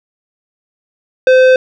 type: tone with tanh clipping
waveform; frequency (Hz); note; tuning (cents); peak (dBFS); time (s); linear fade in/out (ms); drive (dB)
sine; 515; C5; -28; -6; 1.27-1.56; 2; 13
effects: none